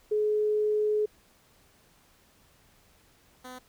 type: tone pair in turn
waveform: sine / 10% pulse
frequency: 423.9 / 253.2 Hz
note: G#4 / B3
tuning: +35 / +43 cents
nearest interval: major sixth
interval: 892 cents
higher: first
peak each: -23 / -33 dBFS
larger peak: first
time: 0.11-1.06 / 3.44-3.59 s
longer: first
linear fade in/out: 10 ms
effects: pink hiss -62 dBFS RMS until 3.68 s